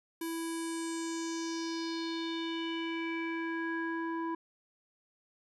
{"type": "tone with low-pass filter sweep", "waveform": "square", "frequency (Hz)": 330, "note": "E4", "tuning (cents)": 2, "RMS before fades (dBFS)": -36, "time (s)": [0.21, 4.35], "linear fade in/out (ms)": 5, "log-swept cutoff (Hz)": [12000, 1200], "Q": 4, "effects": []}